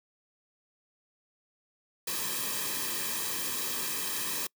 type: noise with comb filter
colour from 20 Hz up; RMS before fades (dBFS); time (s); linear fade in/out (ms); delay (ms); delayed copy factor
white; -33; 2.07-4.47; 5; 1.4; -0.8
effects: noise-tail reverb RT60 0.1 s tail -26 dB re dry